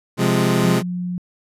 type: chord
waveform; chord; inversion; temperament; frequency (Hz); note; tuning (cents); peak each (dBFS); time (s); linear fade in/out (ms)
25% pulse; F minor; second; equal; 130.81 / 174.61 / 207.7; C3 / F3 / Ab3; 0 / 0 / 0; -16; 0.17-0.83; 50
type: tone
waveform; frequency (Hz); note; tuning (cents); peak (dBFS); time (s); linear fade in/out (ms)
sine; 178.7; F3; +40; -22; 0.64-1.18; 0
effects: resampled to 32000 Hz